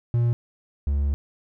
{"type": "tone pair in turn", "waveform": "triangle", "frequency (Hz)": [118.8, 70.99], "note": ["A#2", "C#2"], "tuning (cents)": [33, 42], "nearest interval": "major sixth", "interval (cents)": 891, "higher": "first", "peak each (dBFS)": [-16, -18], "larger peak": "first", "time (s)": [[0.14, 0.33], [0.87, 1.14]], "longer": "second", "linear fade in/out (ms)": 0, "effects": []}